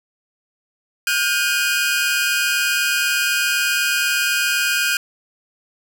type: tone cluster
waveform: sawtooth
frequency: 1431 / 1579 / 2477 Hz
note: F6 / G6 / D#7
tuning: +42 / +12 / -8 cents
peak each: -18 dBFS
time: 1.07-4.97 s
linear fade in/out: 2 ms
effects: none